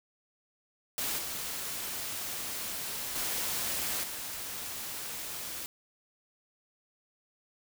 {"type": "noise with level steps", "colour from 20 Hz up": "white", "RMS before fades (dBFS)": [-33, -37, -33, -39], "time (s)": [0.98, 5.66], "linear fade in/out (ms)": 0, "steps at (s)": [1.18, 3.15, 4.03], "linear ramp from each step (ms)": 10, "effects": []}